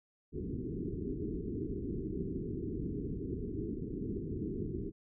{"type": "low-pass noise", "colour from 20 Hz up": "white", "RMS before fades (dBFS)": -38, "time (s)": [0.32, 4.92], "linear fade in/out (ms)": 50, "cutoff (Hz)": 420, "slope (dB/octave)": 96, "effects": []}